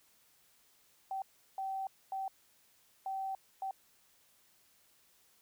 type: tone bursts at uneven times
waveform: sine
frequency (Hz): 772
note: G5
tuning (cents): -27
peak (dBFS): -35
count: 5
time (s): 1.11-1.22 / 1.58-1.87 / 2.12-2.28 / 3.06-3.35 / 3.62-3.71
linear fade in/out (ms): 2
effects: white hiss -68 dBFS RMS until 5.41 s